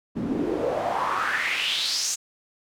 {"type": "noise with band-pass filter sweep", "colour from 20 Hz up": "pink", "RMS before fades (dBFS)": -26, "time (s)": [0.15, 2.16], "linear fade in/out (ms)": 20, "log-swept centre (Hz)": [200, 7100], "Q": 4.2, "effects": []}